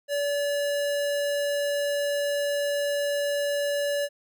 square tone, 574 Hz, D5, 40 cents flat, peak -25 dBFS, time 0.08-4.09 s, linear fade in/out 50 ms, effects none

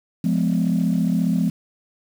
sine chord, F diminished, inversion none, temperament just, 174.61 / 209.5 / 251.4 Hz, F3 / Ab3 / Cb4, 0 / +15 / +31 cents, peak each -19 / -21 / -22 dBFS, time 0.24-1.5 s, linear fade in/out 5 ms, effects tanh soft clip ceiling -11 dBFS + 7-bit

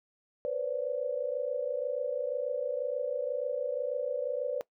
sine tone cluster, 487.8 / 514 / 576 Hz, B4 / C5 / D5, -21 / -31 / -34 cents, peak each -37 / -34 / -33 dBFS, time 0.45-4.61 s, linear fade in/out 0 ms, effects noise-tail reverb RT60 0.1 s tail -20 dB re dry

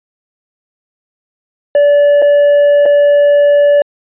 triangle tone with dropouts, 578 Hz, D5, 28 cents flat, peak -3 dBFS, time 1.75-3.82 s, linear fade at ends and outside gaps 2 ms, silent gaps 2.219-2.223 / 2.856-2.86 s, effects resampled to 8000 Hz

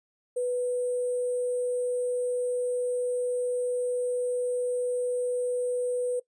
sine tone with sample-and-hold, 493.9 Hz, B4, in tune, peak -25 dBFS, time 0.36-6.2 s, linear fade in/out 10 ms, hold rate 8820 Hz, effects noise-tail reverb RT60 0.1 s tail -20 dB re dry + resampled to 22050 Hz

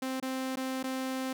sawtooth tone with dropouts, 261.6 Hz, C4, in tune, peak -28 dBFS, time 0.02-1.33 s, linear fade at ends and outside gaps 5 ms, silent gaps 0.201-0.225 / 0.558-0.57 / 0.829-0.839 s, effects none

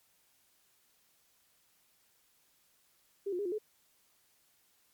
sine tone with pitch steps, 398.5 / 356.3 / 408.5 / 354 / 427.6 Hz, G4 / F4 / G#4 / F4 / A4, +28 / +35 / -29 / +23 / -49 cents, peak -32 dBFS, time 3.26-3.585 s, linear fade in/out 10 ms, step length 65 ms, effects white hiss -70 dBFS RMS until 4.93 s + MP3 96 kbps

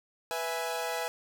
sawtooth chord, E major, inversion second, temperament equal, 493.9 / 659.3 / 830.6 Hz, B4 / E5 / G#5, 0 / 0 / 0 cents, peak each -32 dBFS, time 0.31-1.08 s, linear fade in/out 0 ms, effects none

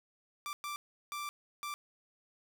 sawtooth tone bursts at uneven times, 1174.7 Hz, D6, in tune, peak -34 dBFS, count 4, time 0.46-0.53 / 0.64-0.76 / 1.12-1.29 / 1.63-1.74 s, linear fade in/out 0 ms, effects none

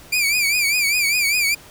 sawtooth tone with vibrato, 2354 Hz, D7, 3 cents sharp, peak -13 dBFS, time 0.12-1.55 s, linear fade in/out 10 ms, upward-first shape triangle, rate 5 Hz, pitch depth 120 cents each way, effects pink hiss -44 dBFS RMS until 1.7 s

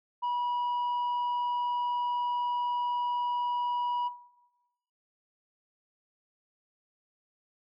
sine tone, 972 Hz, B5, 28 cents flat, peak -25 dBFS, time 0.22-4.09 s, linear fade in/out 20 ms, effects noise-tail reverb RT60 0.9 s tail -17 dB re dry + tanh soft clip ceiling -27 dBFS

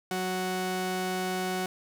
sawtooth tone pair together, 185 / 370 Hz, F#3 / F#4, 0 / 0 cents, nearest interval octave, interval 1200 cents, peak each -29 / -25 dBFS, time 0.11-1.66 s, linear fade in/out 2 ms, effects 10-bit

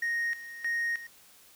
triangle tone with tremolo, 1864.7 Hz, A#6, in tune, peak -25 dBFS, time 0.02-1.07 s, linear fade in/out 5 ms, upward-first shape square, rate 1.6 Hz, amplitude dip 80%, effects tanh soft clip ceiling -21 dBFS + white hiss -57 dBFS RMS until 1.55 s

